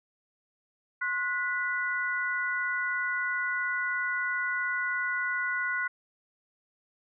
sine tone cluster, 1062 / 1462 / 1985 Hz, C6 / F#6 / B6, +25 / -21 / +8 cents, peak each -37 / -29 / -33 dBFS, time 1.01-5.88 s, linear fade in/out 10 ms, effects none

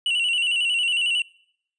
triangle tone with vibrato, 2843 Hz, F7, 30 cents sharp, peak -18 dBFS, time 0.06-1.22 s, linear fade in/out 2 ms, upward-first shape square, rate 11 Hz, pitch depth 63 cents each way, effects noise-tail reverb RT60 0.7 s tail -25 dB re dry + resampled to 22050 Hz

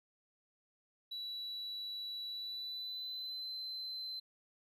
triangle tone with pitch glide, 3933 to 4069 Hz, B7 to C8, -8 to -49 cents, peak -38 dBFS, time 1.11-4.2 s, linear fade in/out 10 ms, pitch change +59 cents, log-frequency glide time 2.28-3.53 s, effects tanh soft clip ceiling -36 dBFS

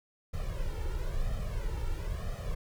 brown noise with flanger, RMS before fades -33 dBFS, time 0.33-2.55 s, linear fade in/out 10 ms, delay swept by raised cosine 1.6 to 2.24 ms, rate 1 Hz, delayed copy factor +1, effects none

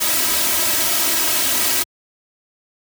white noise with comb filter, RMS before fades -18 dBFS, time 0-1.84 s, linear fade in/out 20 ms, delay 3.1 ms, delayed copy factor +0.9, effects high-pass 80 Hz 12 dB/octave

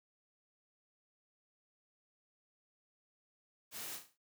white noise with echo, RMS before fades -45 dBFS, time 3.71-4 s, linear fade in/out 50 ms, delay 36 ms, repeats 5, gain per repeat -7 dB, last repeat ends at 4.18 s, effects noise-tail reverb RT60 0.2 s tail -21 dB re dry + high-pass 100 Hz 12 dB/octave

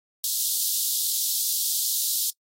white high-pass noise, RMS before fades -25 dBFS, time 0.24-2.3 s, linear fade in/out 0 ms, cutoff 3500 Hz, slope 48 dB/octave, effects noise-tail reverb RT60 0.1 s tail -26 dB re dry + AAC 48 kbps

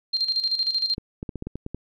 sine tone with tremolo, 4183 Hz, C8, 1 cent flat, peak -19 dBFS, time 0.13-0.95 s, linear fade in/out 10 ms, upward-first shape square, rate 13 Hz, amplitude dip 65%
clicks, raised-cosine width 3 ms, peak -18 dBFS, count 9, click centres 0.981 / 1.229 / 1.292 / 1.357 / 1.424 / 1.47 / 1.556 / 1.664 / 1.746 s
effects MP3 96 kbps

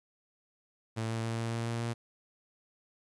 sawtooth tone with pitch steps, 112.7 / 113.42 / 114.14 / 114.87 / 115.6 / 116.34 / 117.08 Hz, A2 / A#2 / A#2 / A#2 / A#2 / A#2 / A#2, +42 / -47 / -36 / -25 / -14 / -3 / +8 cents, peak -28 dBFS, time 0.96-1.94 s, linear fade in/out 20 ms, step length 140 ms, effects resampled to 24000 Hz + 11-bit

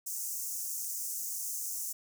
pink high-pass noise, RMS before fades -37 dBFS, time 0.06-1.93 s, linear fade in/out 10 ms, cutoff 6000 Hz, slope 48 dB/octave, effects none

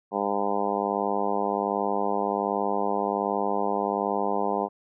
harmonic tone, 101.3 Hz, G#2, 43 cents flat, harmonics 2 / 3 / 4 / 5 / 6 / 7 / 8 / 9 / 10, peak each -33 / -35 / -31 / -32 / -34 / -31 / -31 / -32 / -35 dBFS, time 0.11-4.69 s, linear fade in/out 50 ms, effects none

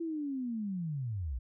sine linear sweep, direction down, 339 to 54.5 Hz, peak -33 dBFS, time 0-1.39 s, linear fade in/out 10 ms, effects none

